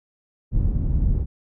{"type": "low-pass noise", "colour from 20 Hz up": "pink", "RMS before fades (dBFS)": -20, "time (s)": [0.51, 1.26], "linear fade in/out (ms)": 50, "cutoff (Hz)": 120, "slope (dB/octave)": 12, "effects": []}